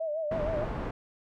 sine tone with vibrato, 622.3 Hz, D#5, in tune, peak -29 dBFS, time 0-0.65 s, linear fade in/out 10 ms, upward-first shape sine, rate 6.4 Hz, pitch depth 91 cents each way
pink low-pass noise, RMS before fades -34 dBFS, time 0.31-0.91 s, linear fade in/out 5 ms, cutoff 1200 Hz, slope 12 dB/octave
effects none

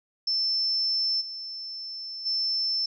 sine tone with level steps, 5310 Hz, E8, 12 cents sharp, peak -23 / -34 / -24 dBFS, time 0.27-2.86 s, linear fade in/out 5 ms, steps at 1.2 / 2.25 s, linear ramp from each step 20 ms, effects none

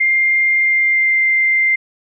sine tone with pitch glide, 2108 to 2091 Hz, C7 to C7, +12 to -2 cents, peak -11 dBFS, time 0-1.76 s, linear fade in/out 10 ms, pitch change -14 cents, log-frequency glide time 0.56-1.21 s, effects none

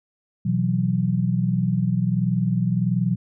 sine chord, B suspended fourth, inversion none, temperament equal, 123.47 / 164.81 / 185 Hz, B2 / E3 / F#3, 0 / 0 / 0 cents, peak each -23 / -24 / -22 dBFS, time 0.45-3.16 s, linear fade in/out 10 ms, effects none

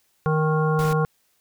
harmonic tone, 155.7 Hz, D#3, 2 cents sharp, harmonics 1 / 3 / 5 / 7 / 9, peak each -20 / -24 / -30 / -28 / -31 dBFS, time 0.26-1.05 s, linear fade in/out 0 ms
pink noise, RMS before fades -34 dBFS, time 0.79-0.93 s, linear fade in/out 0 ms
effects white hiss -66 dBFS RMS until 1.4 s

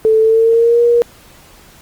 sine tone with pitch glide, 440 to 474.3 Hz, A4 to A#4, 0 to +30 cents, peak -7 dBFS, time 0.05-1.02 s, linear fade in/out 0 ms, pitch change +130 cents, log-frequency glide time 0.2-0.81 s, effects pink hiss -43 dBFS RMS until 1.81 s + Opus 32 kbps

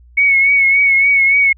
sine tone with vibrato, 2212 Hz, C#7, 4 cents flat, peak -8 dBFS, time 0.17-1.53 s, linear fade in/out 10 ms, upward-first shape triangle, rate 3.5 Hz, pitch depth 48 cents each way, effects added 60 Hz sine -41 dBFS peak until 1.57 s

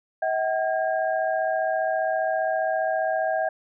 sine tone cluster, 642 / 757 / 1622 Hz, E5 / F#5 / G#6, -46 / +39 / -41 cents, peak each -24 / -26 / -31 dBFS, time 0.22-3.49 s, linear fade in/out 5 ms, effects none

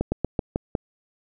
slowing click train, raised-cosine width 2 ms, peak -9 dBFS, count 6, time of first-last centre 0.01-0.752 s, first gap 110 ms, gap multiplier 1.15, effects none

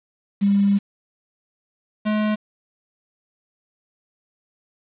sine / square tone pair in turn, 200.3 / 212.9 Hz, G3 / G#3, +38 / +43 cents, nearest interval minor second, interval 105 cents, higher second, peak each -14 / -19 dBFS, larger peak first, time 0.41-0.79 / 2.05-2.36 s, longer first, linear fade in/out 20 ms, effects resampled to 8000 Hz + 7-bit

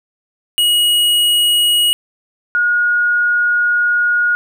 square / sine tone pair in turn, 2900 / 1440.8 Hz, F#7 / F#6, -35 / -46 cents, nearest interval octave, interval 1211 cents, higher first, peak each -11 dBFS, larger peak neither, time 0.58-1.93 / 2.55-4.35 s, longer second, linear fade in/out 0 ms, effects none

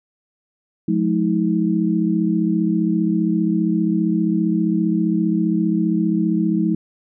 sine tone cluster, 177.3 / 212.4 / 320 Hz, F3 / G#3 / D#4, +26 / +39 / +49 cents, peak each -20 dBFS, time 0.88-6.75 s, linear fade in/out 5 ms, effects none

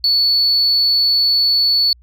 sine tone, 4440 Hz, C#8, 2 cents sharp, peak -10 dBFS, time 0.04-1.93 s, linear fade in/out 2 ms, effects tanh soft clip ceiling -8 dBFS + added 60 Hz sine -44 dBFS peak until 2.02 s

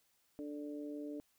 harmonic tone, 146.9 Hz, D3, 1 cent sharp, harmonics 2 / 3 / 4, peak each -42 / -49 / -51 dBFS, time 0.39-1.2 s, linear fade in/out 0 ms, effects white hiss -75 dBFS RMS until 1.38 s

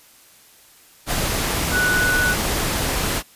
sine tone in noise, 1480 Hz, F#6, in tune, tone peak -17 dBFS, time 1.71-2.36 s, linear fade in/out 50 ms, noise pink, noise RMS -22 dBFS, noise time 1.06-3.23 s, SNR +2 dB, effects white hiss -50 dBFS RMS until 3.35 s + resampled to 32000 Hz

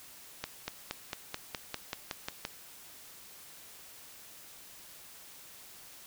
accelerating click train, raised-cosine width 0.2 ms, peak -17 dBFS, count 11, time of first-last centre 0.44-2.451 s, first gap 240 ms, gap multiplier 0.96, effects white hiss -52 dBFS RMS until 6.06 s

